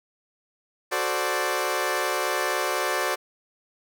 15% pulse chord, D dominant seventh, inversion first, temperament equal, 370 / 440 / 523.3 / 587.3 Hz, F#4 / A4 / C5 / D5, 0 / 0 / 0 / 0 cents, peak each -23 / -25 / -23 / -22 dBFS, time 0.91-3.16 s, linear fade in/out 20 ms, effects none

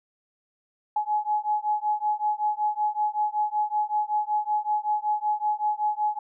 sine beating tone pair, 842 / 847.3 Hz, G#5 / G#5, +24 / +34 cents, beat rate 5.3 Hz, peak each -26 dBFS, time 0.96-6.19 s, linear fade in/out 5 ms, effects none

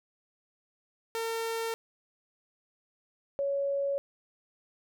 sawtooth / sine tone pair in turn, 454.6 / 558.3 Hz, A#4 / C#5, -43 / +12 cents, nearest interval major third, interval 355 cents, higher second, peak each -27 dBFS, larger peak neither, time 1.15-1.74 / 3.39-3.98 s, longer neither, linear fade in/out 0 ms, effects none

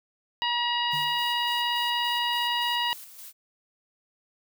harmonic tone, 957 Hz, A#5, 45 cents sharp, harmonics 1 / 2 / 3 / 4 / 5, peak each -28 / -32 / -28 / -34 / -39 dBFS, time 0.42-2.93 s, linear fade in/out 0 ms
blue noise with tremolo, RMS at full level -43 dBFS, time 0.9-3.33 s, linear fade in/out 50 ms, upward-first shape square, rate 3.5 Hz, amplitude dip 45%
sine tone with exponential decay, 150 Hz, D3, 37 cents sharp, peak -35 dBFS, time 0.93-1.36 s, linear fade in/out 5 ms, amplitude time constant 93 ms
effects none

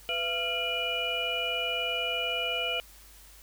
sine tone cluster, 497.2 / 676 / 1384 / 2416 / 2933 Hz, B4 / E5 / F6 / D7 / F#7, +12 / +43 / -16 / +48 / -16 cents, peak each -37 / -36 / -39 / -33 / -31 dBFS, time 0.09-2.8 s, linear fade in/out 0 ms, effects added 50 Hz sine -54 dBFS peak until 3.42 s + white hiss -54 dBFS RMS until 3.42 s

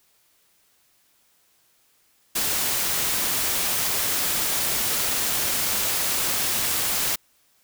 white noise, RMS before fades -24 dBFS, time 2.35-7.16 s, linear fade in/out 10 ms, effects white hiss -63 dBFS RMS until 7.63 s

